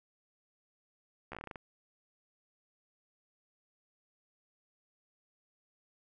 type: slowing click train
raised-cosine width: 0.5 ms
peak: -28 dBFS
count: 10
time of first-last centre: 1.32-1.558 s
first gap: 13 ms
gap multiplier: 1.17
effects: none